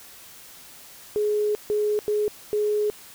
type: tone bursts at uneven times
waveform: sine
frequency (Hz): 420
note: G#4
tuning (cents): +19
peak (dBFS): -20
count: 4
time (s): 1.16-1.55 / 1.7-1.99 / 2.08-2.28 / 2.53-2.9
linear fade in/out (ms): 0
effects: white hiss -46 dBFS RMS until 3.14 s